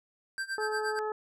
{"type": "tone with tremolo", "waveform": "square", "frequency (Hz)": 1572, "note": "G6", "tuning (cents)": 4, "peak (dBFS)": -31, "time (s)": [0.38, 0.99], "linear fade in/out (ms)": 0, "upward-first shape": "sine", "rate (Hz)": 8.5, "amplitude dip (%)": 90}
{"type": "harmonic tone", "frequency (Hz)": 428.9, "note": "A4", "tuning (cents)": -44, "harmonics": [1, 2, 3, 4], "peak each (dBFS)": [-32, -36, -39, -46], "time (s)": [0.58, 1.12], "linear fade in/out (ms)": 2}
{"effects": ["low-pass 10000 Hz 12 dB/octave"]}